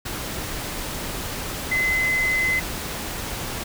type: tone in noise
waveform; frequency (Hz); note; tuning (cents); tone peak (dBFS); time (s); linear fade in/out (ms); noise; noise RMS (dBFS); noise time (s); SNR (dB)
sine; 2042; C7; -43; -19; 1.71-2.6; 10; pink; -30; 0.05-3.64; +8
effects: none